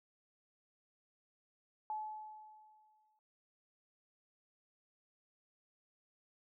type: tone with exponential decay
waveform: sine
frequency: 859 Hz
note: A5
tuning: 42 cents flat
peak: -36 dBFS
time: 1.9-3.19 s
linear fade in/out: 1 ms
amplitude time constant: 280 ms
effects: none